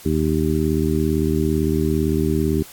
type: harmonic tone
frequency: 77.78 Hz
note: D#2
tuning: in tune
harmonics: 1 / 2 / 3 / 4 / 5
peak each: -23 / -23 / -23 / -23 / -23 dBFS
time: 0.05-2.63 s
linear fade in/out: 10 ms
effects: white hiss -42 dBFS RMS until 2.72 s + AAC 64 kbps